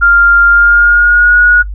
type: tone with pitch glide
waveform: sine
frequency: 1396.9 to 1452 Hz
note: F6 to F#6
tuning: 0 to -33 cents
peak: -3 dBFS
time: 0.01-1.63 s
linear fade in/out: 20 ms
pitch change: +67 cents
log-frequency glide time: 0.48-1.37 s
effects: noise-tail reverb RT60 0.1 s tail -22 dB re dry + added 50 Hz sine -18 dBFS peak until 1.74 s